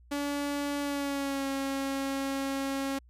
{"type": "tone with pitch glide", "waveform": "sawtooth", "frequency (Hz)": [286.4, 272.8], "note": ["D4", "C#4"], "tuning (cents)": [-43, -28], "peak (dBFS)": -26, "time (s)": [0.11, 2.99], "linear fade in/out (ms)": 10, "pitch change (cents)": -85, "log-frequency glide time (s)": [0.81, 1.47], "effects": ["added 60 Hz sine -54 dBFS peak until 3.09 s", "resampled to 32000 Hz"]}